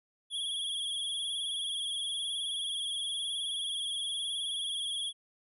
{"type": "tone with vibrato", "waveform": "square", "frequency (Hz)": 3322, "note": "G#7", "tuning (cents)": 0, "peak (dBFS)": -33, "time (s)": [0.3, 5.13], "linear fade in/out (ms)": 50, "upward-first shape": "sine", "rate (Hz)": 19, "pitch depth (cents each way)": 60, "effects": ["resampled to 32000 Hz"]}